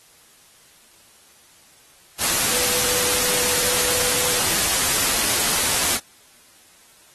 sine tone in noise, 493.9 Hz, B4, in tune, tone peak -30 dBFS, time 2.49-4.42 s, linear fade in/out 50 ms, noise white, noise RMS -20 dBFS, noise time 2.18-6 s, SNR -13 dB, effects white hiss -52 dBFS RMS until 7.14 s + AAC 32 kbps

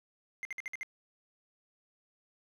triangle tone bursts, 2093 Hz, C7, in tune, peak -34 dBFS, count 6, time 0.43-0.831 s, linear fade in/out 0 ms, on 21 ms, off 55 ms, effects none

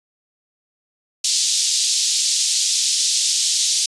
white band-pass noise, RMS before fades -19 dBFS, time 1.24-3.86 s, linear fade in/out 5 ms, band 3700 to 7400 Hz, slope 24 dB/octave, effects resampled to 24000 Hz

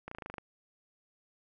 slowing click train, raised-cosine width 0.5 ms, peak -26 dBFS, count 9, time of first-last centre 0.08-0.382 s, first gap 34 ms, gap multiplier 1.03, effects none

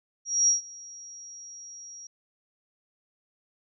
sine tone with ADSR envelope, 5670 Hz, F8, 25 cents sharp, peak -17 dBFS, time 0.25-2.07 s, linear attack 230 ms, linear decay 130 ms, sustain -24 dB, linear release 3 ms, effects none

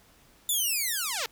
5% pulse linear sweep, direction down, 3585 to 411.8 Hz, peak -17 dBFS, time 0.49-1.26 s, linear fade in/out 2 ms, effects pink hiss -59 dBFS RMS until 1.31 s

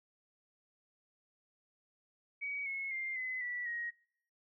sine tone with pitch steps, 2263 / 2182 / 2104 / 2029 / 1956.4 / 1886.5 Hz, C#7 / C#7 / C7 / B6 / B6 / A#6, +35 / -28 / +9 / +46 / -17 / +20 cents, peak -36 dBFS, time 2.41-3.91 s, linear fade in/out 20 ms, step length 250 ms, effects noise-tail reverb RT60 0.7 s tail -26 dB re dry

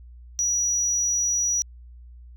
sine tone, 5830 Hz, F#8, 26 cents flat, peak -19 dBFS, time 0.39-1.62 s, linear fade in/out 0 ms, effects tanh soft clip ceiling -18 dBFS + added 60 Hz sine -42 dBFS peak until 2.36 s

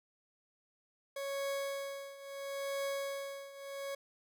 40% pulse tone with tremolo, 554 Hz, C#5, 1 cent flat, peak -33 dBFS, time 1.16-3.95 s, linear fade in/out 5 ms, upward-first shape triangle, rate 0.74 Hz, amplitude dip 85%, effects none

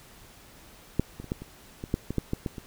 clicks, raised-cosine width 3 ms, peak -9 / -25 / -28 / -15 / -26 / -22 / -11 / -18 / -12 / -14 / -16 / -24 dBFS, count 12, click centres 0.996 / 1.2 / 1.243 / 1.319 / 1.42 / 1.839 / 1.941 / 2.106 / 2.183 / 2.334 / 2.462 / 2.582 s, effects pink hiss -52 dBFS RMS until 2.66 s

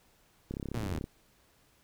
click train, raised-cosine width 3 ms, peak -24 dBFS, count 19, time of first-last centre 0.51-1.041 s, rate 33.9 Hz
sawtooth linear sweep, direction down, 123.47 to 73.4 Hz, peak -30 dBFS, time 0.74-0.99 s, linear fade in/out 5 ms
effects pink hiss -66 dBFS RMS until 1.83 s

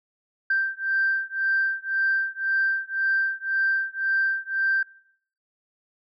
sine beating tone pair, 1568 / 1569.9 Hz, G6 / G6, 0 / +2 cents, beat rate 1.9 Hz, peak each -24 dBFS, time 0.5-4.83 s, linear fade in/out 5 ms, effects noise-tail reverb RT60 0.6 s tail -20 dB re dry + tanh soft clip ceiling -14 dBFS

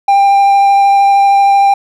triangle tone with vibrato, 795 Hz, G5, 24 cents sharp, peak -3 dBFS, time 0.08-1.74 s, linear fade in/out 5 ms, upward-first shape sine, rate 13 Hz, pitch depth 9 cents each way, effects none

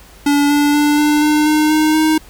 square tone with pitch steps, 287.3 / 290.8 / 294.4 / 297.9 / 301.6 / 305.3 / 309 / 312.8 Hz, D4 / D4 / D4 / D4 / D4 / D#4 / D#4 / D#4, -38 / -17 / +4 / +25 / +46 / -33 / -12 / +9 cents, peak -11 dBFS, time 0.26-2.18 s, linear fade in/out 5 ms, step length 240 ms, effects added 50 Hz sine -43 dBFS peak until 2.29 s + pink hiss -43 dBFS RMS until 2.29 s

